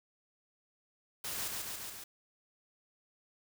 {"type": "noise with echo", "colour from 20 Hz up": "white", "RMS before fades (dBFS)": -39, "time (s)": [1.24, 1.48], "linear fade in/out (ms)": 5, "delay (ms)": 140, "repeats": 4, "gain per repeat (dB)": -2, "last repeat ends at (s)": 2.04, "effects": []}